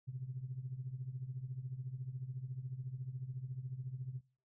sine tone with tremolo, 128.9 Hz, C3, 26 cents flat, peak -36 dBFS, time 0.07-4.21 s, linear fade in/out 20 ms, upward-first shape triangle, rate 14 Hz, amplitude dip 90%, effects noise-tail reverb RT60 0.4 s tail -22 dB re dry + tanh soft clip ceiling -32 dBFS

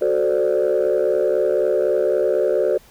sine chord, D dominant seventh, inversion first, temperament equal, 370 / 440 / 523.3 / 587.3 Hz, F#4 / A4 / C5 / D5, 0 / 0 / 0 / 0 cents, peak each -20 dBFS, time 0.01-2.78 s, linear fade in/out 10 ms, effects tanh soft clip ceiling -10 dBFS + pink hiss -50 dBFS RMS until 2.9 s

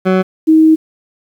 20% pulse / sine tone pair in turn, 187 / 316.6 Hz, F#3 / D#4, +19 / +30 cents, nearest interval major sixth, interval 911 cents, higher second, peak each -4 dBFS, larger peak neither, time 0.05-0.23 / 0.47-0.76 s, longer second, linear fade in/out 20 ms, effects low-pass 2000 Hz 12 dB/octave + 7-bit

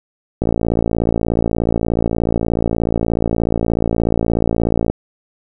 click train, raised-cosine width 2 ms, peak -3 dBFS, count 255, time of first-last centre 0.42-4.9 s, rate 56.7 Hz, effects none

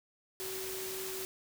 sine tone in noise, 378.9 Hz, F#4, 41 cents sharp, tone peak -41 dBFS, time 0.4-1.25 s, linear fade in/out 0 ms, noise white, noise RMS -41 dBFS, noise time 0.4-1.25 s, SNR -3 dB, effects none

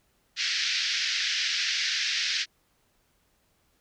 white band-pass noise, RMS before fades -28 dBFS, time 0.36-2.46 s, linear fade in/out 50 ms, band 1600 to 5600 Hz, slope 48 dB/octave, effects pink hiss -69 dBFS RMS until 3.8 s

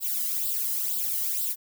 violet noise with flanger, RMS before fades -28 dBFS, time 0-1.56 s, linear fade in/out 50 ms, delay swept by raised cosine 0.23 to 1.02 ms, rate 2.1 Hz, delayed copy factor +0.7, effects none

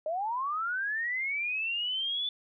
sine linear sweep, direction up, 600 to 3500 Hz, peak -29 dBFS, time 0.06-2.29 s, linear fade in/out 2 ms, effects none

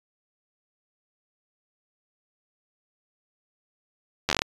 slowing click train, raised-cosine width 0.2 ms, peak -5 dBFS, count 8, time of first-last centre 4.29-4.419 s, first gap 11 ms, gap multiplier 1.17, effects resampled to 24000 Hz

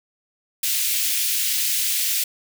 white high-pass noise, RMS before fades -22 dBFS, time 0.63-2.24 s, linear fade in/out 5 ms, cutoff 2200 Hz, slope 24 dB/octave, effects none

